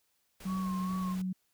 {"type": "noise", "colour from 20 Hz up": "pink", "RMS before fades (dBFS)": -49, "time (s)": [0.4, 1.22], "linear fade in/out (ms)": 5}
{"type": "tone with pitch glide", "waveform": "sine", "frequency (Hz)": [188.8, 185.66], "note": ["F#3", "F#3"], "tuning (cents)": [35, 6], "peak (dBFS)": -31, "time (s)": [0.45, 1.33], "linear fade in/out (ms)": 10, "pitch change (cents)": -29, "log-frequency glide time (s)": [0.67, 0.83]}
{"type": "tone with vibrato", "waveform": "sine", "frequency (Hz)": 1095, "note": "C#6", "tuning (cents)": -22, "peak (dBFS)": -39, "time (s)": [0.46, 1.16], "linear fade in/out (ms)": 50, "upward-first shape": "sine", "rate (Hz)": 2.5, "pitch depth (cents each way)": 55}
{"effects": ["white hiss -75 dBFS RMS until 1.53 s"]}